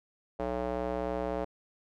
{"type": "tone with band-pass filter", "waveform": "square", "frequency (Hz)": 61.74, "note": "B1", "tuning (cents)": 0, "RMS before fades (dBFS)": -33, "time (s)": [0.39, 1.45], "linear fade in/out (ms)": 10, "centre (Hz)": 590, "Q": 2, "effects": []}